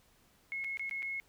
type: tone with dropouts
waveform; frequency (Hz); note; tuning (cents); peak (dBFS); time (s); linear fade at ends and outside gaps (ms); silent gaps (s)
sine; 2174; C#7; -34; -35; 0.52-1.2; 0; 0.641-0.645 / 0.772-0.795 / 0.895-0.911 / 1.023-1.028
effects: pink hiss -67 dBFS RMS until 1.28 s